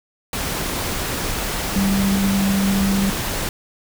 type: tone in noise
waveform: sine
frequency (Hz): 196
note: G3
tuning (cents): 0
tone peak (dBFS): -16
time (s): 1.76-3.1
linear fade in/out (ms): 2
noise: pink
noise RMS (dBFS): -24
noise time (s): 0.33-3.49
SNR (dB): +5
effects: none